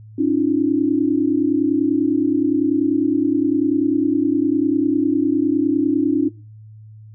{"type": "tone cluster", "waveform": "sine", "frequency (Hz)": [275.1, 305, 346], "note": ["C#4", "D#4", "F4"], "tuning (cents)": [-13, -34, -16], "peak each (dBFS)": [-18, -18, -23], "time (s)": [0.18, 6.29], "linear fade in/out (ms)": 10, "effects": ["noise-tail reverb RT60 0.3 s tail -17 dB re dry", "added 108 Hz sine -38 dBFS peak until 7.14 s"]}